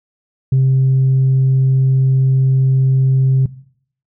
sine tone, 132.4 Hz, C3, 21 cents sharp, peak -7 dBFS, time 0.52-3.46 s, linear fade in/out 5 ms, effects noise-tail reverb RT60 0.6 s tail -19 dB re dry + tanh soft clip ceiling -7 dBFS

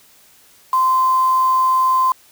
sine tone with quantisation, 1037 Hz, C6, 16 cents flat, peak -12 dBFS, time 0.73-2.12 s, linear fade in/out 2 ms, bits 5, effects white hiss -50 dBFS RMS until 2.31 s

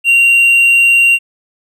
triangle tone, 2761 Hz, F7, 20 cents flat, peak -4 dBFS, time 0.04-1.19 s, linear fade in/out 50 ms, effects none

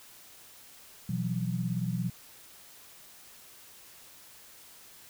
sine chord, B suspended fourth, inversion none, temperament equal with one note detuned, 123.47 / 167.5 / 185 Hz, B2 / E3 / F#3, 0 / +28 / 0 cents, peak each -33 dBFS, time 1.09-2.1 s, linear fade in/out 5 ms, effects white hiss -53 dBFS RMS until 5.09 s

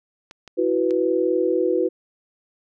clicks, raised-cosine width 0.2 ms, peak -23 dBFS, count 3, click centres 0.311 / 0.477 / 0.908 s
sine chord, E suspended second, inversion none, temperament equal, 329.6 / 370 / 493.9 Hz, E4 / F#4 / B4, 0 / 0 / 0 cents, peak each -23 / -21 / -22 dBFS, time 0.57-1.89 s, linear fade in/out 20 ms
effects none

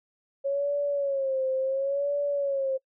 sine tone with vibrato, 549 Hz, C#5, 17 cents flat, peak -24 dBFS, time 0.44-2.78 s, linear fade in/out 20 ms, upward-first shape sine, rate 0.71 Hz, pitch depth 79 cents each way, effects noise-tail reverb RT60 0.1 s tail -25 dB re dry

